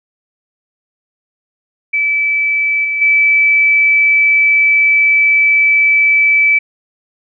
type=tone with level steps; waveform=sine; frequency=2308 Hz; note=D7; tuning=31 cents flat; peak=-11 / -14 / -7 dBFS; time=1.93-6.59 s; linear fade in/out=10 ms; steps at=2.84 / 3.01 s; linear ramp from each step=10 ms; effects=none